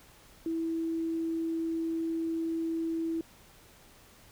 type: tone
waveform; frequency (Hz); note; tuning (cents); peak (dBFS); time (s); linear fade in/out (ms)
sine; 327.7; E4; -10; -29; 0.46-3.21; 2
effects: pink hiss -57 dBFS RMS until 4.31 s